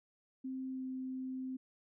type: tone with pitch glide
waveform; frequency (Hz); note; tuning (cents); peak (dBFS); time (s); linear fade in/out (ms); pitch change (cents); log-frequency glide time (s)
sine; 261.6 to 259.6; C4 to C4; 0 to -13; -38; 0.44-1.57; 10; -13; 0.7-0.84
effects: none